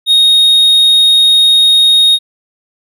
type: tone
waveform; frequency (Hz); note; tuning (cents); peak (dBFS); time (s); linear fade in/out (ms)
triangle; 3729; A#7; 0; -3; 0.06-2.19; 50
effects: none